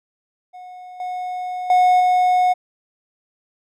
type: tone with level steps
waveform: triangle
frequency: 729 Hz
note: F#5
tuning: 26 cents flat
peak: -33 / -22 / -9 / -11 dBFS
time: 0.53-2.54 s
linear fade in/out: 20 ms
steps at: 1 / 1.7 / 2 s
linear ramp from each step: 2 ms
effects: none